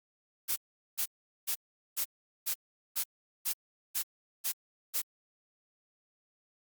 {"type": "noise bursts", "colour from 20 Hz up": "blue", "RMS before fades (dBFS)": -31, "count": 10, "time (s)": [0.48, 5.02], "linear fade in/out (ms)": 20, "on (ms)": 85, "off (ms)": 410, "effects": ["Opus 48 kbps"]}